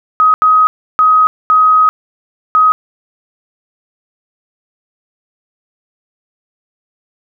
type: tone bursts at uneven times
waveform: sine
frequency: 1261 Hz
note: D#6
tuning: 23 cents sharp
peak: -5 dBFS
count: 5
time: 0.2-0.34 / 0.42-0.67 / 0.99-1.27 / 1.5-1.89 / 2.55-2.72 s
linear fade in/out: 0 ms
effects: none